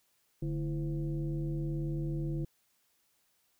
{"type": "tone with frequency modulation", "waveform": "sine", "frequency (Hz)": 146.83, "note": "D3", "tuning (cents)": 0, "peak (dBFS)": -31, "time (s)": [0.42, 2.45], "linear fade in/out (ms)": 5, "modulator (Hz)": 186, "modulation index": 0.95, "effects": ["white hiss -73 dBFS RMS until 3.59 s"]}